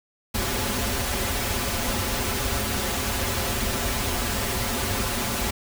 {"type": "noise with comb filter", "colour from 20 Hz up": "pink", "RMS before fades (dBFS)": -26, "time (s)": [0.34, 5.51], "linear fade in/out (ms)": 10, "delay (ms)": 6.4, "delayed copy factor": -0.8, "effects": []}